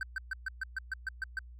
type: tone bursts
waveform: triangle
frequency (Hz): 1546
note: G6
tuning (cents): -24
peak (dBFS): -30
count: 10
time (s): 0.01-1.39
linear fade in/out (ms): 2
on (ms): 21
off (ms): 130
effects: added 60 Hz sine -47 dBFS peak until 1.59 s